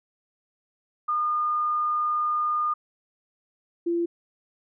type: tone pair in turn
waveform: sine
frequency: 1217 / 341.5 Hz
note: D#6 / F4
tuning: -39 / -39 cents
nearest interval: octave + minor seventh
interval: 2200 cents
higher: first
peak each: -22 dBFS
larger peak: neither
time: 1.08-2.74 / 3.86-4.06 s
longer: first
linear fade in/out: 10 ms
effects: none